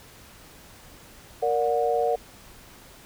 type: chord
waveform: sine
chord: Bb augmented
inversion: none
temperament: just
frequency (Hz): 466.2 / 582.7 / 728.4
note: Bb4 / D5 / F#5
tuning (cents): 0 / -14 / -27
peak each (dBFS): -24 / -27 / -25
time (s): 1.42-2.16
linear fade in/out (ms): 10
effects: pink hiss -49 dBFS RMS until 3.05 s

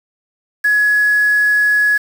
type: tone with quantisation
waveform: sine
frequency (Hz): 1686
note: G#6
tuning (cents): +26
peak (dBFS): -10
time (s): 0.64-1.98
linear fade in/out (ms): 10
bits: 5
effects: none

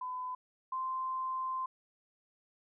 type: tone pair in turn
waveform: sine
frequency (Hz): 1009 / 1040.4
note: B5 / C6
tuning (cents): +37 / -10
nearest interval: minor second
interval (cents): 53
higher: second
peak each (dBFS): -36 / -33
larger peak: second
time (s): 0.01-0.35 / 0.72-1.66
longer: second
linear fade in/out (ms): 5
effects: none

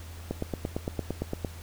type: click train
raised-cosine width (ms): 2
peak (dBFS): -16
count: 11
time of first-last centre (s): 0.31-1.448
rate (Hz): 8.79
effects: added 83 Hz sine -41 dBFS peak until 1.62 s + pink hiss -49 dBFS RMS until 1.62 s

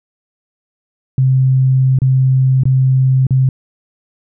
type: tone with dropouts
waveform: sine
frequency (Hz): 131.2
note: C3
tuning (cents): +5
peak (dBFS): -8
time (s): 1.18-3.49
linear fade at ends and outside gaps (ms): 2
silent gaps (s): 1.988-2.018 / 2.635-2.654 / 3.268-3.307
effects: none

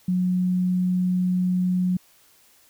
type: tone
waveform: sine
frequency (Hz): 181.9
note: F#3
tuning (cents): -29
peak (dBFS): -19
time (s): 0.08-1.97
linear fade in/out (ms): 5
effects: white hiss -57 dBFS RMS until 2.69 s

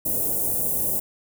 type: band-stop noise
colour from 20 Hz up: white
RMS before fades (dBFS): -24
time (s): 0.05-1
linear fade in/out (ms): 10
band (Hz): 640 to 9600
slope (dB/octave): 24
effects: none

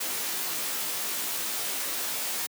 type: noise with comb filter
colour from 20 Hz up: white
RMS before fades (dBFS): -31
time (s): 0-2.47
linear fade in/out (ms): 10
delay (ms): 17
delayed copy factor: -0.8
effects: high-pass 200 Hz 12 dB/octave

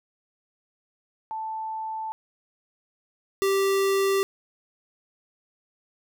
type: tone pair in turn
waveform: sine / square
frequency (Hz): 880 / 390.9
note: A5 / G4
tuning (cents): 0 / -5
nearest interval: octave + major second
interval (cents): 1405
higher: first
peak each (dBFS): -29 / -21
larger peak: second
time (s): 1.31-2.12 / 3.42-4.23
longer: neither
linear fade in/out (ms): 0
effects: none

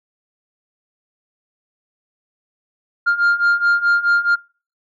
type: beating tone pair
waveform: sine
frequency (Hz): 1400 / 1404.7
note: F6 / F6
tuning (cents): +4 / +10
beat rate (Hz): 4.7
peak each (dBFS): -16 / -13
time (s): 3.06-4.36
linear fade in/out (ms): 20
effects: noise-tail reverb RT60 0.4 s tail -26 dB re dry + tanh soft clip ceiling -10 dBFS

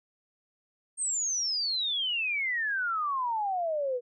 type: exponential sweep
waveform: sine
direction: down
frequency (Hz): 8640 to 477.9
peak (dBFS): -27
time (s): 0.97-4.01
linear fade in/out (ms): 50
effects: none

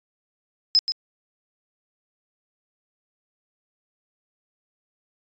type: tone with echo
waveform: sine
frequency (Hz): 5100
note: D#8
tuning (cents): +42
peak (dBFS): -12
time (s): 0.75-0.79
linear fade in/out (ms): 0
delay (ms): 130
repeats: 1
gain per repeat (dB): -10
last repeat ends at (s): 0.92
effects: tanh soft clip ceiling -11 dBFS + resampled to 16000 Hz

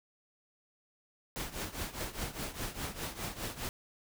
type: noise with tremolo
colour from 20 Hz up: pink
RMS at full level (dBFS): -36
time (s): 1.36-3.69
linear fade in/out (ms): 0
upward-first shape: triangle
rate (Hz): 4.9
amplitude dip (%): 85
effects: none

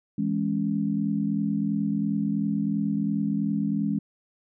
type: chord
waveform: sine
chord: C# minor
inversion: first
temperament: equal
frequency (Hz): 164.81 / 207.7 / 277.2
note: E3 / G#3 / C#4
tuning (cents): 0 / 0 / 0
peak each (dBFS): -30 / -25 / -29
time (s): 0.18-3.99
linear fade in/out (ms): 5
effects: none

